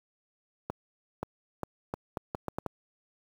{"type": "accelerating click train", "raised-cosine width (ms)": 1, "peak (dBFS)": -18, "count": 9, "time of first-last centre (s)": [0.7, 2.663], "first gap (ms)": 530, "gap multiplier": 0.76, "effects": ["high-pass 60 Hz 12 dB/octave", "8-bit"]}